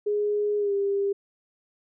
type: tone with pitch glide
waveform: sine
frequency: 415.3 to 398.8 Hz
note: G#4 to G4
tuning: 0 to +30 cents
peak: -22 dBFS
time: 0.06-1.13 s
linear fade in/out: 10 ms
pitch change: -70 cents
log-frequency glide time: 0.58-0.73 s
effects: none